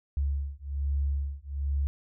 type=beating tone pair; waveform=sine; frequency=69.6 / 70.8 Hz; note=C#2 / C#2; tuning=+8 / +37 cents; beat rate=1.2 Hz; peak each=-30 dBFS; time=0.17-1.87 s; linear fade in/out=0 ms; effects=none